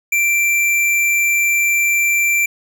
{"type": "tone with hard clipping", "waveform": "sine", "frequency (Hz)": 2352, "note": "D7", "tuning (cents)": 2, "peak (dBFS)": -14, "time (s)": [0.12, 2.46], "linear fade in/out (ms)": 5, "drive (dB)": 17, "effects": []}